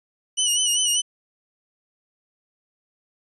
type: tone with vibrato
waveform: 15% pulse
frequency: 2938 Hz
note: F#7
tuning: 13 cents flat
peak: -11 dBFS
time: 0.37-1.02 s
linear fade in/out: 20 ms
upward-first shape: sine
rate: 5.1 Hz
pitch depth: 56 cents each way
effects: resampled to 24000 Hz